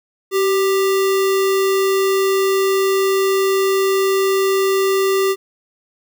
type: tone with sample-and-hold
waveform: sine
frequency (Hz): 385.9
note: G4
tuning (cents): -27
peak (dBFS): -13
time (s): 0.31-5.36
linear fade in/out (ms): 50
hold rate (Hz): 1575
effects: none